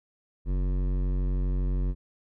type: tone with hard clipping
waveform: sine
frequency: 46.25 Hz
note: F#1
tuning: in tune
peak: -26 dBFS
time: 0.45-1.95 s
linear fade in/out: 50 ms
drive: 14 dB
effects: none